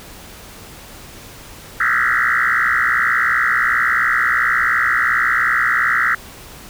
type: tone with frequency modulation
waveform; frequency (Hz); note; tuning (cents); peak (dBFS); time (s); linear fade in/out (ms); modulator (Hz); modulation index
sine; 1630; G#6; -33; -13; 1.8-6.15; 5; 61.4; 5.8
effects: pink hiss -38 dBFS RMS until 6.69 s